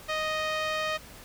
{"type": "tone with low-pass filter", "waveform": "5% pulse", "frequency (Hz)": 622.3, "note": "D#5", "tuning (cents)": 0, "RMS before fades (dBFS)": -30, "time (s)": [0.08, 0.98], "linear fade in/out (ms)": 20, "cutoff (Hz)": 2500, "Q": 0.61, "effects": ["pink hiss -48 dBFS RMS until 1.24 s"]}